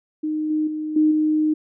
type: tone with level steps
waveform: sine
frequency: 308.1 Hz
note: D#4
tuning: 17 cents flat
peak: -21 / -18 / -24 / -13 / -16 dBFS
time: 0.23-1.54 s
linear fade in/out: 10 ms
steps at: 0.5 / 0.67 / 0.96 / 1.11 s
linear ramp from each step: 5 ms
effects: none